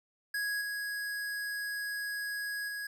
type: tone with level steps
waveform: square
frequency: 1661.2 Hz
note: G#6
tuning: in tune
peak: -32 / -35 / -37 dBFS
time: 0.34-2.87 s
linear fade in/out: 5 ms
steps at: 0.61 / 2.68 s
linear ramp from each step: 5 ms
effects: none